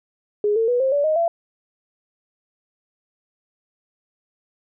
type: tone with pitch steps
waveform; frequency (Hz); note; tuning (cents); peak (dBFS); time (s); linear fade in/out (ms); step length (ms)
sine; 415.8 / 450.8 / 488.8 / 530 / 574.6 / 623 / 675.5; G#4 / A4 / B4 / C5 / D5 / D#5 / E5; +2 / +42 / -18 / +22 / -38 / +2 / +42; -16; 0.44-1.28; 2; 120
effects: none